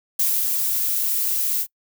violet noise with ADSR envelope, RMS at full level -19 dBFS, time 0.19-1.67 s, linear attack 6 ms, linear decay 230 ms, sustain -3 dB, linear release 64 ms, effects noise-tail reverb RT60 0.1 s tail -25 dB re dry

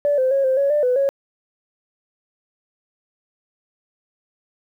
sine tone with pitch steps, 579 / 518 / 548 / 523 / 558 / 593 / 499.7 / 552 Hz, D5 / C5 / C#5 / C5 / C#5 / D5 / B4 / C#5, -25 / -17 / -20 / -1 / +11 / +17 / +20 / -7 cents, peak -14 dBFS, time 0.05-1.09 s, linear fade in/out 0 ms, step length 130 ms, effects tanh soft clip ceiling -10 dBFS + 9-bit

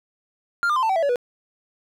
triangle tone with pitch steps, 1396.9 / 1202.1 / 1034.5 / 890.2 / 766.1 / 659.2 / 567.3 / 488.2 Hz, F6 / D6 / C6 / A5 / G5 / E5 / C#5 / B4, 0 / +40 / -20 / +20 / -40 / 0 / +40 / -20 cents, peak -16 dBFS, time 0.63-1.158 s, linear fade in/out 0 ms, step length 66 ms, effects none

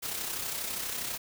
white noise with amplitude modulation, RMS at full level -33 dBFS, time 0.02-1.18 s, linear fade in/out 20 ms, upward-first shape sine, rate 32.3 Hz, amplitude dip 45%, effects none

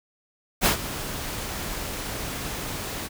pink noise with ADSR envelope, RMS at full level -17 dBFS, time 0.61-3.09 s, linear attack 49 ms, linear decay 100 ms, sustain -15 dB, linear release 34 ms, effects none

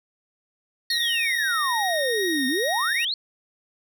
sine exponential two-way sweep, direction down then up, 4443 to 246.9 to 4443 Hz, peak -23 dBFS, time 0.9-3.14 s, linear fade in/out 2 ms, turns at 2.47 s
25% pulse tone with vibrato, 1864.7 Hz, A#6, in tune, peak -21 dBFS, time 0.9-3.05 s, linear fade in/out 5 ms, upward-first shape sine, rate 2.4 Hz, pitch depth 11 cents each way
effects none

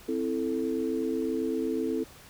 sine chord, A minor, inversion first, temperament equal, 261.6 / 329.6 / 440 Hz, C4 / E4 / A4, 0 / 0 / 0 cents, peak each -31 dBFS, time 0.08-2.04 s, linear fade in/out 10 ms, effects pink hiss -51 dBFS RMS until 2.29 s

